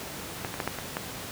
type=clicks; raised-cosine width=0.5 ms; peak=-15 / -20 / -13 / -12 / -20 / -13 dBFS; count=6; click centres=0.448 / 0.541 / 0.602 / 0.676 / 0.787 / 0.969 s; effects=pink hiss -38 dBFS RMS until 1.31 s + high-pass 80 Hz 12 dB/octave